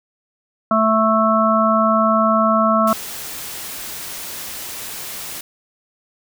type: harmonic tone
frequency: 220 Hz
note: A3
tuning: in tune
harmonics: 1 / 3 / 5 / 6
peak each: -18 / -18 / -18 / -18 dBFS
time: 0.71-2.93 s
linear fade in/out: 2 ms
type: noise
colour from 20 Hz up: white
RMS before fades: -30 dBFS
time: 2.87-5.41 s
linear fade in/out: 5 ms
effects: none